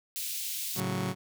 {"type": "high-pass noise", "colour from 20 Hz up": "white", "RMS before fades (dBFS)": -35, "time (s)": [0.16, 0.8], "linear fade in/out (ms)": 0, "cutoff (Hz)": 2600, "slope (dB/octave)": 24}
{"type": "chord", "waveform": "sawtooth", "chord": "F# minor", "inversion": "first", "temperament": "just", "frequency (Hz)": [111, 138.75, 185], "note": ["A2", "C#3", "F#3"], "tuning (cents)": [16, 2, 0], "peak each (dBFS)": [-32, -31, -28], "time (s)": [0.75, 1.15], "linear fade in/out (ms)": 50}
{"effects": []}